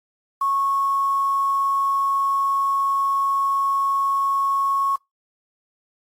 sine tone with quantisation, 1100 Hz, C#6, 14 cents flat, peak -18 dBFS, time 0.41-4.96 s, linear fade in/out 5 ms, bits 7, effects noise-tail reverb RT60 0.2 s tail -26 dB re dry + AAC 48 kbps

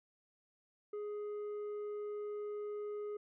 sine tone with tanh clipping, 416.4 Hz, G#4, 5 cents sharp, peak -40 dBFS, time 0.93-3.17 s, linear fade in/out 5 ms, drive 5 dB, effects none

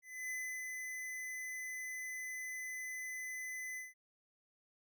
square tone with ADSR envelope, 2018 Hz, B6, 37 cents sharp, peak -39 dBFS, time 0.02-3.94 s, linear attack 280 ms, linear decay 320 ms, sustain -3 dB, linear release 170 ms, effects none

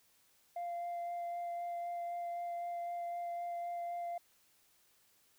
sine tone with vibrato, 694 Hz, F5, 11 cents flat, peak -35 dBFS, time 0.56-4.18 s, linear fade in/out 5 ms, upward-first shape sine, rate 3.9 Hz, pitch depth 9 cents each way, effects tanh soft clip ceiling -36 dBFS + white hiss -70 dBFS RMS until 5.38 s

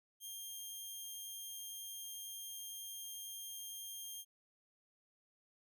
10% pulse tone, 3201 Hz, G7, 36 cents sharp, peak -37 dBFS, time 0.2-4.25 s, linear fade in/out 50 ms, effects none

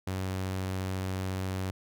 sawtooth tone, 94.2 Hz, F#2, 32 cents sharp, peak -27 dBFS, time 0.07-1.71 s, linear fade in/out 5 ms, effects none

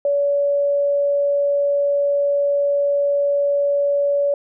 sine tone, 569 Hz, C#5, 45 cents sharp, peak -15 dBFS, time 0.05-4.34 s, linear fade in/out 2 ms, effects none

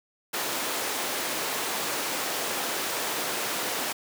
pink high-pass noise, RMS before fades -30 dBFS, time 0.33-3.93 s, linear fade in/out 10 ms, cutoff 390 Hz, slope 12 dB/octave, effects none

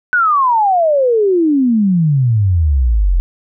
sine exponential sweep, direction down, 1506 to 40.97 Hz, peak -9 dBFS, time 0.13-3.2 s, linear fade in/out 0 ms, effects none

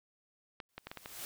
clicks, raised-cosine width 0.3 ms, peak -26 dBFS, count 6, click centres 0.602 / 0.78 / 0.87 / 0.915 / 0.973 / 1.059 s
white noise with exponential growth, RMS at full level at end -41 dBFS, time 0.69-1.25 s, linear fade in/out 0 ms, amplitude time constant 120 ms
effects none

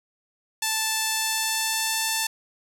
5% pulse tone with pitch glide, 880 to 886.6 Hz, A5 to A5, 0 to +13 cents, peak -11 dBFS, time 0.62-2.27 s, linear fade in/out 5 ms, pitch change +13 cents, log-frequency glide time 1.13-2.01 s, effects none

